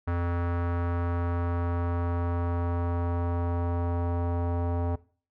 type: tone with low-pass filter sweep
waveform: square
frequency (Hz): 86.5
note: F2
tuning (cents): -16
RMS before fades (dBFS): -28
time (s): 0.07-4.96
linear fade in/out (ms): 10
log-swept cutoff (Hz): 1400 to 850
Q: 1.9
effects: noise-tail reverb RT60 0.4 s tail -19 dB re dry